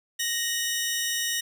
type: tone pair together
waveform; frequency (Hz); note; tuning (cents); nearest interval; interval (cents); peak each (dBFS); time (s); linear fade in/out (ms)
15% pulse; 1864.7 / 2960; A#6 / F#7; 0 / 0; minor sixth; 800; -22; 0.19-1.41; 10
effects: none